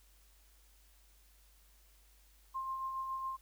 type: tone with tremolo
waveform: sine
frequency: 1058 Hz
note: C6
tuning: 19 cents sharp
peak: -35 dBFS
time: 2.54-3.37 s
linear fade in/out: 20 ms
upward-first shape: sine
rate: 7.2 Hz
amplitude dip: 35%
effects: added 50 Hz sine -63 dBFS peak until 3.41 s + white hiss -68 dBFS RMS until 3.41 s